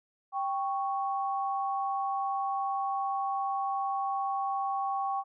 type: tone pair together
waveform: sine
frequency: 786.1 / 1108.7 Hz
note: G5 / C#6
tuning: +5 / 0 cents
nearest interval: tritone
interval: 595 cents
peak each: -30 / -33 dBFS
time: 0.32-5.24 s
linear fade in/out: 50 ms
effects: none